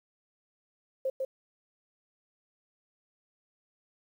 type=tone with echo; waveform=sine; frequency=529 Hz; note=C5; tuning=19 cents sharp; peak=-27 dBFS; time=1.05-1.1 s; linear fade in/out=5 ms; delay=150 ms; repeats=1; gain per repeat=-2 dB; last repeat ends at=1.25 s; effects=10-bit